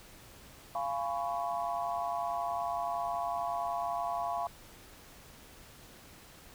sine chord, C# dominant seventh, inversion first, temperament just, 693 / 831.5 / 997.9 / 1108.7 Hz, E#5 / G#5 / B5 / C#6, -14 / +2 / +18 / 0 cents, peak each -34 / -39 / -38 / -39 dBFS, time 0.75-4.47 s, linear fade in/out 2 ms, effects pink hiss -54 dBFS RMS until 6.54 s

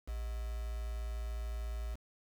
sine tone with quantisation, 56.9 Hz, A#1, 41 cents flat, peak -36 dBFS, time 0.07-1.96 s, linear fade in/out 20 ms, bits 8, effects none

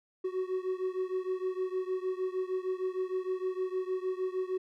triangle beating tone pair, 370 / 376.5 Hz, F#4 / F#4, 0 / +30 cents, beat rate 6.5 Hz, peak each -31 / -33 dBFS, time 0.24-4.58 s, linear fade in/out 10 ms, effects none

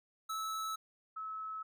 square / sine tone pair in turn, 1305 / 1296 Hz, E6 / E6, -18 / -30 cents, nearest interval unison, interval 12 cents, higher first, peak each -37 / -39 dBFS, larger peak first, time 0.29-0.76 / 1.16-1.63 s, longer neither, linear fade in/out 10 ms, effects none

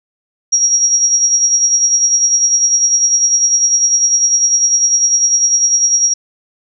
sine tone with tremolo, 5660 Hz, F8, 22 cents sharp, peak -6 dBFS, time 0.52-6.14 s, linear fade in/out 10 ms, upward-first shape triangle, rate 10 Hz, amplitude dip 60%, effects none

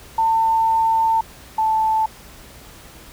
sine tone pair in turn, 898 / 878.5 Hz, A5 / A5, +35 / -3 cents, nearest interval unison, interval 38 cents, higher first, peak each -14 / -15 dBFS, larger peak first, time 0.18-1.21 / 1.58-2.06 s, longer first, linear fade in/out 5 ms, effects added 60 Hz sine -48 dBFS peak until 3.12 s + pink hiss -43 dBFS RMS until 3.12 s

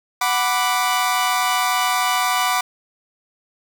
sawtooth chord, B minor, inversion second, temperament equal, 740 / 987.8 / 1174.7 Hz, F#5 / B5 / D6, 0 / 0 / 0 cents, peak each -18 dBFS, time 0.21-2.61 s, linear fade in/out 5 ms, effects 7-bit

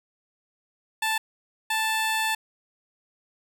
15% pulse tone bursts at uneven times, 880 Hz, A5, in tune, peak -17 dBFS, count 2, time 1.02-1.18 / 1.7-2.35 s, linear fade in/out 5 ms, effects none

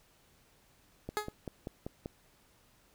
click train, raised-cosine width 2 ms, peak -25 dBFS, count 6, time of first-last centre 1.09-2.059 s, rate 5.16 Hz
15% pulse tone with exponential decay, 421.3 Hz, G#4, 25 cents sharp, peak -21 dBFS, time 1.17-1.33 s, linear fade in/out 0 ms, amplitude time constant 33 ms
effects pink hiss -66 dBFS RMS until 2.94 s

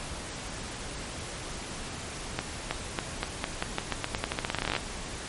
accelerating click train, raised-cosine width 0.3 ms, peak -11 dBFS, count 25, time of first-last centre 2.39-4.765 s, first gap 320 ms, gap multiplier 0.87, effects pink hiss -38 dBFS RMS until 5.28 s + MP3 48 kbps

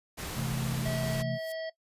pink noise, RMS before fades -38 dBFS, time 0.17-1.23 s, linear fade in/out 20 ms
sine chord, A minor, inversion first, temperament equal, 130.81 / 164.81 / 220 Hz, C3 / E3 / A3, 0 / 0 / 0 cents, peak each -32 / -37 / -37 dBFS, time 0.34-1.39 s, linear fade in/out 50 ms
harmonic tone, 646 Hz, E5, 35 cents flat, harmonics 1 / 3 / 5 / 7 / 8, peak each -34 / -44 / -48 / -51 / -52 dBFS, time 0.85-1.7 s, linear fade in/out 10 ms
violet noise with exponential growth, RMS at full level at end -41 dBFS, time 1.27-1.52 s, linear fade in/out 1 ms, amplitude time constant 54 ms
effects noise-tail reverb RT60 0.1 s tail -18 dB re dry + resampled to 32000 Hz

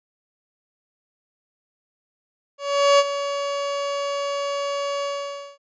30% pulse tone with ADSR envelope, 565 Hz, C#5, 33 cents sharp, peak -9 dBFS, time 2.58-5.58 s, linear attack 410 ms, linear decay 41 ms, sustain -12 dB, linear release 550 ms, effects resampled to 16000 Hz

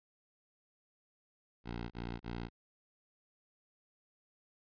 10% pulse tone bursts, 58.5 Hz, A#1, 7 cents sharp, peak -31 dBFS, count 3, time 1.64-2.498 s, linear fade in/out 50 ms, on 270 ms, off 24 ms, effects resampled to 11025 Hz

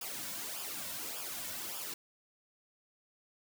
white noise with flanger, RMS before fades -41 dBFS, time 0.01-1.94 s, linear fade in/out 5 ms, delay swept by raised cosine 0.49 to 2.49 ms, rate 1.7 Hz, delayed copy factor -0.7, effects none

